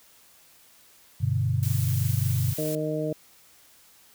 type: chord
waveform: sine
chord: G major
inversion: none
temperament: equal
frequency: 98 / 123.47 / 146.83 Hz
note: G2 / B2 / D3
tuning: 0 / 0 / 0 cents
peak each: -26 / -25 / -29 dBFS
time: 1.2-2.54 s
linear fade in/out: 20 ms
type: noise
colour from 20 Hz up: blue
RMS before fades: -36 dBFS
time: 1.63-2.75 s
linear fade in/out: 0 ms
type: harmonic tone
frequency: 154.1 Hz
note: D#3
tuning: 16 cents flat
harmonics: 1 / 2 / 3 / 4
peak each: -31 / -31 / -31 / -31 dBFS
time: 2.58-3.13 s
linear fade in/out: 5 ms
effects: white hiss -56 dBFS RMS until 4.14 s